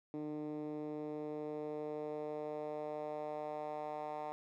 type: tone with band-pass filter sweep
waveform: 10% pulse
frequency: 151 Hz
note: D3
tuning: 48 cents sharp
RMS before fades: -42 dBFS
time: 0.14-4.32 s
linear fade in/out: 0 ms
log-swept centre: 300 to 800 Hz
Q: 2.2
effects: none